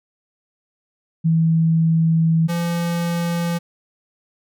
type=tone pair in turn; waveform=sine / square; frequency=162.9 / 170.81 Hz; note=E3 / F3; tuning=-20 / -38 cents; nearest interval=minor second; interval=82 cents; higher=second; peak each=-13 / -20 dBFS; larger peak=first; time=1.24-2.48 / 2.48-3.59 s; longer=first; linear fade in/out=20 ms; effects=none